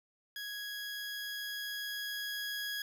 20% pulse tone with level ramp, 1661.2 Hz, G#6, in tune, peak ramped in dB -35 to -31 dBFS, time 0.36-2.82 s, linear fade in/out 2 ms, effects none

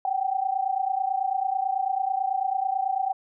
sine tone pair together, 754.9 / 784 Hz, F#5 / G5, +35 / 0 cents, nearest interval minor second, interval 65 cents, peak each -26 dBFS, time 0.05-3.13 s, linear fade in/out 2 ms, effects none

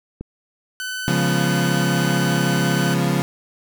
click, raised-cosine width 3 ms, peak -17 dBFS, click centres 0.21 s
sawtooth tone, 1509 Hz, F#6, 34 cents sharp, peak -22 dBFS, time 0.8-2.94 s, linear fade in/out 0 ms
35% pulse chord, C# dominant seventh, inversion none, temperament equal, 138.59 / 174.61 / 207.7 / 246.9 Hz, C#3 / E#3 / G#3 / B3, 0 / 0 / 0 / 0 cents, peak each -20 / -19 / -25 / -25 dBFS, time 1.08-3.22 s, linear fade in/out 0 ms
effects none

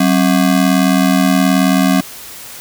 square ring-modulated tone, 228.3 Hz, A#3, 36 cents flat, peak -7 dBFS, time 0-2.01 s, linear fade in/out 5 ms, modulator 39.4 Hz, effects white hiss -32 dBFS RMS until 2.6 s

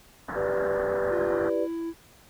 white low-pass noise, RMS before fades -34 dBFS, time 0.28-1.5 s, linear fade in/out 10 ms, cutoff 1800 Hz, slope 96 dB/octave
sine chord, G major, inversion none, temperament equal, 392 / 493.9 / 587.3 Hz, G4 / B4 / D5, 0 / 0 / 0 cents, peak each -30 / -28 / -29 dBFS, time 0.34-1.68 s, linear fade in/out 50 ms
triangle tone with pitch glide, 350.4 to 331.9 Hz, F4 to E4, +6 to +12 cents, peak -27 dBFS, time 1.09-1.94 s, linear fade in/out 50 ms, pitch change -94 cents, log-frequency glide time 1.23-1.55 s
effects pink hiss -55 dBFS RMS until 2.29 s

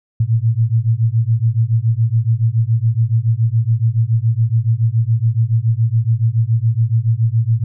sine beating tone pair, 110.4 / 117.5 Hz, A2 / A#2, +6 / +14 cents, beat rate 7.1 Hz, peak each -15 dBFS, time 0.2-7.64 s, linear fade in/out 5 ms, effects none

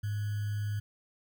sine tone with sample-and-hold, 103.83 Hz, G#2, in tune, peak -30 dBFS, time 0.03-0.8 s, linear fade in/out 10 ms, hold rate 1575 Hz, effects none

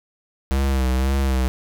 square tone with vibrato, 66.1 Hz, C2, 18 cents sharp, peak -18 dBFS, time 0.51-1.48 s, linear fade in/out 0 ms, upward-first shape sine, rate 1.9 Hz, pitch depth 56 cents each way, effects none

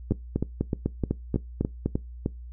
two click trains, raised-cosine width 3 ms, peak -12 / -11 dBFS, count 8 / 8, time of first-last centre 0.12-2.261 / 0.11-1.86 s, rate 3.27 / 4 Hz, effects noise-tail reverb RT60 0.2 s tail -22 dB re dry + added 60 Hz sine -38 dBFS peak until 2.52 s

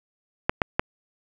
clicks, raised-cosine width 0.5 ms, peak -4 dBFS, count 3, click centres 0.495 / 0.618 / 0.795 s, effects none

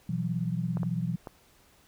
sine chord, B suspended fourth, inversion none, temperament equal with one note detuned, 123.47 / 167.11 / 185 Hz, B2 / E3 / F#3, 0 / +24 / 0 cents, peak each -33 / -30 / -34 dBFS, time 0.09-1.16 s, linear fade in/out 5 ms
clicks, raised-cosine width 1 ms, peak -24 dBFS, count 3, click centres 0.771 / 0.832 / 1.272 s
effects pink hiss -61 dBFS RMS until 1.87 s

